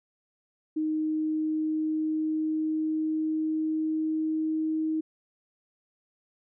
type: tone with pitch glide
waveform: sine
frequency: 311.1 to 315.1 Hz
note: D#4 to D#4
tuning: 0 to +22 cents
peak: -25 dBFS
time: 0.76-5.01 s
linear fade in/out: 10 ms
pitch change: +22 cents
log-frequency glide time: 0.96-4.81 s
effects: none